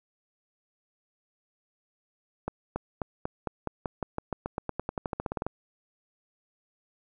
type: accelerating click train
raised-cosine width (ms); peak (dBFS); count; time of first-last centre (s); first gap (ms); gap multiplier
1; -16; 24; 2.48-5.466; 280; 0.92
effects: none